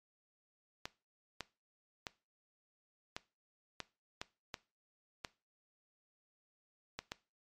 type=clicks; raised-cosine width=0.2 ms; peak=-22 dBFS; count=10; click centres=0.855 / 1.407 / 2.068 / 3.165 / 3.803 / 4.215 / 4.542 / 5.248 / 6.99 / 7.119 s; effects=noise-tail reverb RT60 0.3 s tail -19 dB re dry + MP3 64 kbps